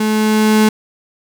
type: tone with level ramp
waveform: 35% pulse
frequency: 215.6 Hz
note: A3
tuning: 35 cents flat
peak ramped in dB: -12 to -6 dBFS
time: 0-0.69 s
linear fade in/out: 5 ms
effects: none